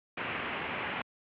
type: low-pass noise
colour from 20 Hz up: white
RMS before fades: -36 dBFS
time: 0.17-1.02 s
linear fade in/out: 5 ms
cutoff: 2800 Hz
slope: 48 dB/octave
effects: high-pass 100 Hz 12 dB/octave